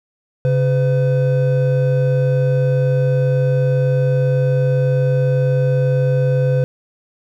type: tone pair together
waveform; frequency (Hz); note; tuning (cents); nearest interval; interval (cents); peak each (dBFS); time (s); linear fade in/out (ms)
triangle; 135.97 / 506; C#3 / B4; -33 / +42; octave + major seventh; 2275; -12 / -16; 0.45-6.64; 0
effects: none